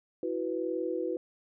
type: chord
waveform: sine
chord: E suspended second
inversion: none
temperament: just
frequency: 329.6 / 370.8 / 494.4 Hz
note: E4 / F#4 / B4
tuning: 0 / +4 / +2 cents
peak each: -34 dBFS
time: 0.23-1.17 s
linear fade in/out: 2 ms
effects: none

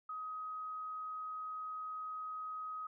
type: tone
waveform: sine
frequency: 1261 Hz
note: D#6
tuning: 23 cents sharp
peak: -40 dBFS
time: 0.09-2.87 s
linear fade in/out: 5 ms
effects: none

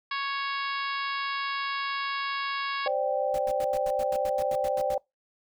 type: harmonic tone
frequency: 554.4 Hz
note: C#5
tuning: in tune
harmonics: 2 / 3 / 4 / 5 / 6 / 7 / 8 / 9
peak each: -31 / -35 / -37 / -39 / -41 / -42 / -43 / -44 dBFS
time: 0.11-2.88 s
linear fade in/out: 5 ms
type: chord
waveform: sine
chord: C suspended second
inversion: none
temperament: equal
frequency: 523.3 / 587.3 / 784 Hz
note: C5 / D5 / G5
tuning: 0 / 0 / 0 cents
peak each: -29 / -28 / -30 dBFS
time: 2.86-4.98 s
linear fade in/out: 2 ms
type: noise bursts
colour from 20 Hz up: pink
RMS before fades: -42 dBFS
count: 13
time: 3.34-4.945 s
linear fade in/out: 2 ms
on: 45 ms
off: 85 ms
effects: noise-tail reverb RT60 0.2 s tail -25 dB re dry

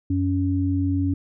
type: tone pair together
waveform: sine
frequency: 93.1 / 279.3 Hz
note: F#2 / C#4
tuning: +11 / +13 cents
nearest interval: octave + perfect fifth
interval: 1902 cents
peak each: -22 dBFS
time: 0.1-1.14 s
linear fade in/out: 5 ms
effects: none

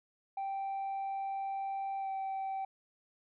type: tone with pitch glide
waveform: sine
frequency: 782 to 773.5 Hz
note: G5 to G5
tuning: -4 to -23 cents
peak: -32 dBFS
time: 0.37-2.65 s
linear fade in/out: 5 ms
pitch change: -19 cents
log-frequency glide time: 1.99-2.09 s
effects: tanh soft clip ceiling -33 dBFS

